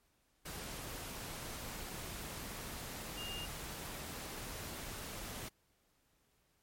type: tone in noise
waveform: sine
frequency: 2823 Hz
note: F7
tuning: 18 cents sharp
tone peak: -43 dBFS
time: 3.17-3.46 s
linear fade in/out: 10 ms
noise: pink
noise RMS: -45 dBFS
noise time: 0.45-5.49 s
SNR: -1 dB
effects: pink hiss -75 dBFS RMS until 6.62 s + MP3 64 kbps